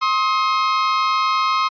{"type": "tone pair together", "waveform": "40% pulse", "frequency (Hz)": [1062, 1270], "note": ["C6", "D#6"], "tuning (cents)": [25, 35], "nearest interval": "minor third", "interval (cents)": 310, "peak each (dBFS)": [-18, -18], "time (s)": [0.01, 1.69], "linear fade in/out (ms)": 20, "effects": ["resampled to 11025 Hz"]}